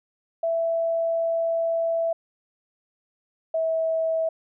sine tone pair in turn, 663 / 648.6 Hz, E5 / E5, +10 / -28 cents, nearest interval unison, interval 38 cents, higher first, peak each -21 dBFS, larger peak neither, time 0.43-2.13 / 3.54-4.29 s, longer first, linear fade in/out 5 ms, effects none

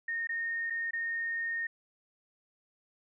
sine tone with dropouts, 1842 Hz, A#6, 21 cents flat, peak -31 dBFS, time 0.08-1.67 s, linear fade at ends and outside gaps 5 ms, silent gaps 0.272-0.291 / 0.7-0.704 / 0.909-0.932 s, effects none

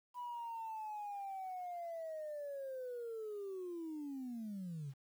sine linear sweep, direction down, 987.8 to 130 Hz, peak -40 dBFS, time 0.14-4.94 s, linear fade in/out 50 ms, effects tanh soft clip ceiling -39 dBFS + 11-bit

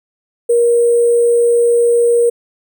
sine tone with sample-and-hold, 473.5 Hz, A#4, 27 cents sharp, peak -8 dBFS, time 0.49-2.3 s, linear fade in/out 10 ms, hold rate 8820 Hz, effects none

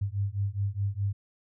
sine beating tone pair, 97.6 / 102.4 Hz, G2 / G#2, -7 / -24 cents, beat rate 4.8 Hz, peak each -30 dBFS, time 0.01-1.13 s, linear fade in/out 10 ms, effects none

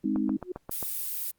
sine chord, Ab major, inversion none, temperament equal, 207.7 / 261.6 / 311.1 Hz, Ab3 / C4 / Eb4, 0 / 0 / 0 cents, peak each -29 dBFS, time 0.04-0.37 s, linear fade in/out 5 ms
click train, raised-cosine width 1 ms, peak -22 dBFS, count 6, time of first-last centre 0.16-0.828 s, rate 7.49 Hz
sine tone with exponential growth, 362.5 Hz, F#4, 35 cents flat, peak -27 dBFS, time 0.4-0.52 s, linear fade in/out 5 ms, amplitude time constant 24 ms
violet noise, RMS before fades -32 dBFS, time 0.71-1.31 s, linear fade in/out 5 ms
effects pink hiss -72 dBFS RMS until 1.38 s + Opus 48 kbps

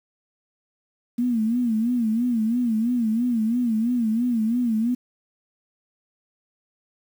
sine tone with vibrato, 232.2 Hz, A#3, 7 cents flat, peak -19 dBFS, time 1.18-4.95 s, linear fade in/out 10 ms, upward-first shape sine, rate 3 Hz, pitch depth 120 cents each way, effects 8-bit

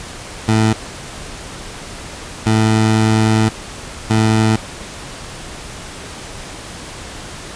20% pulse tone bursts at uneven times, 110 Hz, A2, in tune, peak -6 dBFS, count 3, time 0.48-0.73 / 2.46-3.49 / 4.1-4.56 s, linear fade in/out 5 ms, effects pink hiss -31 dBFS RMS until 7.55 s + resampled to 22050 Hz

